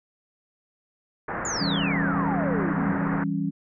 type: low-pass noise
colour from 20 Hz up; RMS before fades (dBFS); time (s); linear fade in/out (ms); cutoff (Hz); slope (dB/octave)
white; -31; 1.28-3.24; 5; 1800; 48
type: exponential sweep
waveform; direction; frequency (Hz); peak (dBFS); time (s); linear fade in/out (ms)
sine; down; 7220 to 155.56; -28; 1.45-2.98; 2
type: chord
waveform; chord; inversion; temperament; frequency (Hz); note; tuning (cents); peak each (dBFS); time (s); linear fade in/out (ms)
sine; C# diminished; first; equal; 164.81 / 196 / 277.2; E3 / G3 / C#4; 0 / 0 / 0; -28; 1.59-3.51; 20
effects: none